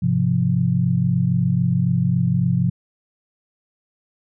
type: chord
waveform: sine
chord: F minor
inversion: first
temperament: equal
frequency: 103.83 / 130.81 / 174.61 Hz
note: Ab2 / C3 / F3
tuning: 0 / 0 / 0 cents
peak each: -24 / -19 / -19 dBFS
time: 0.02-2.7 s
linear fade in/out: 10 ms
effects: none